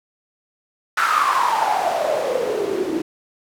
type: noise with band-pass filter sweep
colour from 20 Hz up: white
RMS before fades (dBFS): -20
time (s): 0.97-3.02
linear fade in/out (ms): 5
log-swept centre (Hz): 1400 to 310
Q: 8.4
effects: none